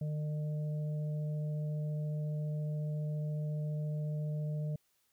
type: harmonic tone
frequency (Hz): 151.2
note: D#3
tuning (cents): -49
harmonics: 1 / 3 / 4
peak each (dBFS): -33 / -52 / -48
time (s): 0.01-4.76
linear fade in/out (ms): 5
effects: white hiss -75 dBFS RMS until 5.12 s